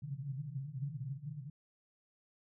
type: band-pass noise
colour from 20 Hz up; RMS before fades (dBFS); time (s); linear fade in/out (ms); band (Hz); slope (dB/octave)
white; -42; 0.02-1.5; 5; 130 to 150; 96
effects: none